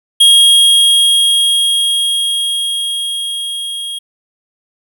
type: tone with level ramp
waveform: square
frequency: 3266 Hz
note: G#7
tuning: 30 cents flat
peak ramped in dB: -4 to -21 dBFS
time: 0.2-3.99 s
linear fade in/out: 10 ms
effects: none